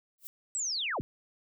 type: noise with exponential growth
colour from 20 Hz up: violet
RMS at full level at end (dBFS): -39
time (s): 0.18-0.27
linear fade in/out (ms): 0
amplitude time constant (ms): 19
type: linear sweep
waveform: sine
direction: down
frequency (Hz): 8080 to 34.33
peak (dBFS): -30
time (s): 0.55-1.01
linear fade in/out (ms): 0
effects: none